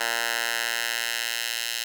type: tone with high-pass filter sweep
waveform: 10% pulse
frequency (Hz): 116.54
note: A#2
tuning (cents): 0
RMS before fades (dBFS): -28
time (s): 0-1.84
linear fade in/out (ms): 5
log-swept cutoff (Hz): 1200 to 2900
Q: 1.1
effects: none